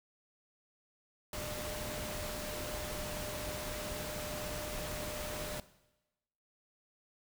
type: tone in noise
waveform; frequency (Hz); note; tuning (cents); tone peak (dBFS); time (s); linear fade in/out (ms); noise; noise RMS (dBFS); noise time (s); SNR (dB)
sine; 603; D5; +46; -44; 1.33-5.6; 2; pink; -41; 1.33-5.6; -6
effects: noise-tail reverb RT60 1.0 s tail -17 dB re dry